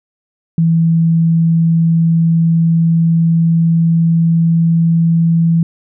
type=tone with pitch glide; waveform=sine; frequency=164.81 to 166.05 Hz; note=E3 to E3; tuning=0 to +13 cents; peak=-8 dBFS; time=0.58-5.63 s; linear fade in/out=2 ms; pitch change=+13 cents; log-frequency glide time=1.05-5.18 s; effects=none